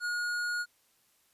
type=tone with tanh clipping; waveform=sine; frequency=1440 Hz; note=F#6; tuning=47 cents flat; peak=-32 dBFS; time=0-0.66 s; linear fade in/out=50 ms; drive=14 dB; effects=white hiss -69 dBFS RMS until 1.33 s + resampled to 32000 Hz